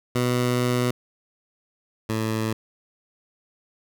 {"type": "tone pair in turn", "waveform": "15% pulse", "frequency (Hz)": [123.47, 110.64], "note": ["B2", "A2"], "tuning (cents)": [0, 10], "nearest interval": "major second", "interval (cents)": 190, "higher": "first", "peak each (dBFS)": [-14, -17], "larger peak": "first", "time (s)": [[0.15, 0.91], [2.09, 2.53]], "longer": "first", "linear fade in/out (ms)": 5, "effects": []}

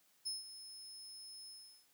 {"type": "tone with ADSR envelope", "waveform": "30% pulse", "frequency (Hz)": 5200, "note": "E8", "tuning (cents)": -24, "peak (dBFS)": -33, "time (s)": [0.25, 1.87], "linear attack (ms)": 19, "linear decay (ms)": 160, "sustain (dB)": -13, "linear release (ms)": 390, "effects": ["white hiss -72 dBFS RMS until 1.93 s", "high-pass 100 Hz 12 dB/octave"]}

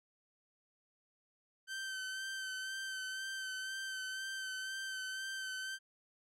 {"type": "tone with vibrato", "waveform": "sawtooth", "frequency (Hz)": 1544, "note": "G6", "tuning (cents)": -27, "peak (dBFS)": -36, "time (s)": [1.67, 5.79], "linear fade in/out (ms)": 50, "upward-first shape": "sine", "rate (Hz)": 2, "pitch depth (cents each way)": 23, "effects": ["low-pass 10000 Hz 12 dB/octave"]}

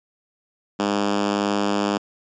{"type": "tone with high-pass filter", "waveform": "5% pulse", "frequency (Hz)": 101.8, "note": "G#2", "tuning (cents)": -34, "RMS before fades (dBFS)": -22, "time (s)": [0.79, 1.98], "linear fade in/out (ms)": 10, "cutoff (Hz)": 230, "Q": 2.8, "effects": ["resampled to 16000 Hz"]}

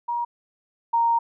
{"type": "tone pair in turn", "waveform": "sine", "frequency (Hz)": [950, 929.9], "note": ["A#5", "A#5"], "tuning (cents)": [33, -5], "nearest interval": "unison", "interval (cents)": 38, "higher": "first", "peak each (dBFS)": [-23, -17], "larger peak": "second", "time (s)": [[0.08, 0.25], [0.93, 1.19]], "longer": "second", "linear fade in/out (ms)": 10, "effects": []}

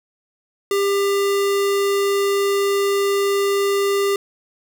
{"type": "tone", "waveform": "square", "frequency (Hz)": 398.7, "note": "G4", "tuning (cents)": 29, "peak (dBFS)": -17, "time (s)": [0.71, 4.16], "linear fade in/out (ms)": 2, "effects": []}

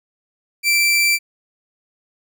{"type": "tone", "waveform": "sawtooth", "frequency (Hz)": 2341, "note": "D7", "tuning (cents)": -6, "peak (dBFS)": -10, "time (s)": [0.63, 1.19], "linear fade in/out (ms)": 50, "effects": []}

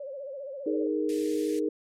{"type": "tone with vibrato", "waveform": "sine", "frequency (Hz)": 551, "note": "C#5", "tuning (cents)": -11, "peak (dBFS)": -35, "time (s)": [0, 0.87], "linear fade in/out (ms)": 5, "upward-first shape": "sine", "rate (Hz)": 15, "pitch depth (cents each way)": 99}
{"type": "chord", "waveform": "sine", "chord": "D# suspended fourth", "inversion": "none", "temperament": "just", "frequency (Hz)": [311.1, 414.8, 466.7], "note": ["D#4", "G#4", "A#4"], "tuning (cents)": [0, -2, 2], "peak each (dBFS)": [-28, -30, -31], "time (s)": [0.66, 1.69], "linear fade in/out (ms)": 5}
{"type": "band-stop noise", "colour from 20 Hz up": "white", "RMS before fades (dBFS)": -44, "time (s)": [1.09, 1.59], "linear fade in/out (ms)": 0, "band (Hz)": [430, 1700], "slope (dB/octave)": 96}
{"effects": ["low-pass 10000 Hz 12 dB/octave", "MP3 64 kbps"]}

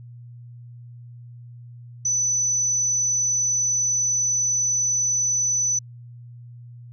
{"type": "tone", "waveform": "sine", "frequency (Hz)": 5990, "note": "F#8", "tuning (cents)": 20, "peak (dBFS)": -19, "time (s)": [2.05, 5.79], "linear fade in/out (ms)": 5, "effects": ["added 120 Hz sine -39 dBFS peak until 6.92 s"]}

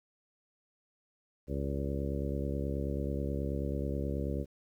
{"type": "harmonic tone with a mistuned harmonic", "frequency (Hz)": 69.3, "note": "C#2", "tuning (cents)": 0, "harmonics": [1, 2, 3, 4, 5, 6, 7, 8], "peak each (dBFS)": [-35, -38, -40, -41, -42, -43, -43, -44], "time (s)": [1.47, 4.46], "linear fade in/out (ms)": 50, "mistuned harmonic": 8, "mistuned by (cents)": 41, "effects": ["11-bit"]}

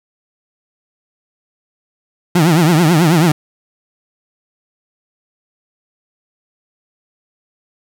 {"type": "tone with vibrato", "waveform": "30% pulse", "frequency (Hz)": 164.7, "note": "E3", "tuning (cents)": -1, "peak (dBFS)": -6, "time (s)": [2.35, 3.32], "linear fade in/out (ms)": 5, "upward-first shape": "triangle", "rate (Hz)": 9.2, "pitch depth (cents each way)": 200, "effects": []}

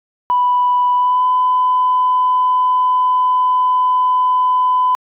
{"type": "tone with pitch glide", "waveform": "sine", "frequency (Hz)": [987.8, 1005.6], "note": ["B5", "B5"], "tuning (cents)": [0, 31], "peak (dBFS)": -10, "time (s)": [0.3, 4.95], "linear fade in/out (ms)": 0, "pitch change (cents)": 31, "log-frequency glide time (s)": [0.95, 1.25], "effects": ["tanh soft clip ceiling -6 dBFS"]}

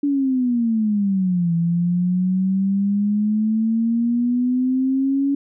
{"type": "exponential two-way sweep", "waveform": "sine", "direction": "down then up", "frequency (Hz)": [289.5, 167, 281.1], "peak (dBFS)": -16, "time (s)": [0.03, 5.35], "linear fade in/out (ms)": 5, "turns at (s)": 1.54, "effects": []}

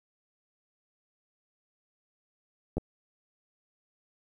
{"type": "clicks", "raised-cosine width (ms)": 2, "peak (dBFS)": -18, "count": 2, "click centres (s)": [2.77, 2.781], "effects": ["10-bit"]}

